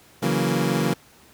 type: chord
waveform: 25% pulse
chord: F# dominant seventh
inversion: second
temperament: equal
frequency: 138.59 / 164.81 / 185 / 233.1 Hz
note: C#3 / E3 / F#3 / A#3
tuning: 0 / 0 / 0 / 0 cents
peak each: -22 dBFS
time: 0.22-0.94 s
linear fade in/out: 10 ms
effects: pink hiss -52 dBFS RMS until 1.33 s + high-pass 80 Hz 12 dB/octave